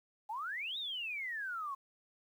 sine exponential two-way sweep, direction up then down, 814 to 3829 to 1063 Hz, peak -37 dBFS, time 0.29-1.75 s, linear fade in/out 10 ms, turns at 0.78 s, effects 11-bit

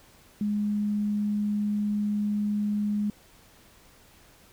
sine tone, 207.7 Hz, G#3, in tune, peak -24 dBFS, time 0.41-3.1 s, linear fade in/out 2 ms, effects pink hiss -56 dBFS RMS until 4.52 s

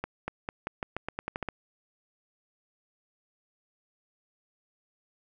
accelerating click train, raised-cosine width 0.5 ms, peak -17 dBFS, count 12, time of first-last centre 0.04-1.487 s, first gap 240 ms, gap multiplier 0.87, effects none

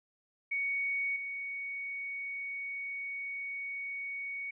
sine tone with level steps, 2233 Hz, C#7, 12 cents sharp, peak -30 / -36 dBFS, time 0.51-4.51 s, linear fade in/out 10 ms, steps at 1.16 s, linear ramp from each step 2 ms, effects none

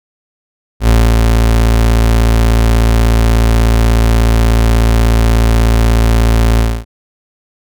35% pulse tone with ADSR envelope, 56.5 Hz, A1, 47 cents sharp, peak -3 dBFS, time 0.8-6.85 s, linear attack 80 ms, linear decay 270 ms, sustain -2 dB, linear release 260 ms, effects none

